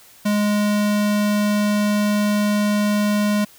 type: tone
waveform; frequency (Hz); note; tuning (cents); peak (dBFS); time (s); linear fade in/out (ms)
square; 207.7; G#3; 0; -17; 0.25-3.45; 10
effects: white hiss -48 dBFS RMS until 3.58 s